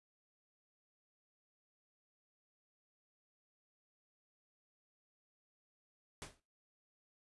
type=noise with exponential decay; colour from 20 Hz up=pink; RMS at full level=-43 dBFS; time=6.22-6.4 s; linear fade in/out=0 ms; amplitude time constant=39 ms; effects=noise-tail reverb RT60 0.3 s tail -19 dB re dry + resampled to 24000 Hz